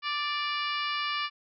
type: harmonic tone with a mistuned harmonic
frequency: 587.3 Hz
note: D5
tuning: in tune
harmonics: 2 / 3 / 4 / 5 / 6 / 7 / 8 / 9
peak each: -32 / -37 / -35 / -36 / -41 / -43 / -41 / -46 dBFS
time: 0.02-1.3 s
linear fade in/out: 50 ms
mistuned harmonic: 5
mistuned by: -24 cents
effects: none